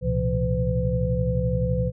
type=tone cluster; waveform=sine; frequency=66.1 / 115.9 / 127.6 / 171.6 / 506 Hz; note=C2 / A#2 / C3 / F3 / B4; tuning=+18 / -10 / -43 / -30 / +42 cents; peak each=-27 dBFS; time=0.01-1.92 s; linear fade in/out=50 ms; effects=none